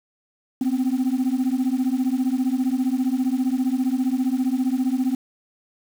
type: beating tone pair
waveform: sine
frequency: 250.4 / 265.4 Hz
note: B3 / C4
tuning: +24 / +25 cents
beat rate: 15 Hz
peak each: -20 dBFS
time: 0.61-5.15 s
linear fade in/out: 5 ms
effects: tanh soft clip ceiling -16 dBFS + 7-bit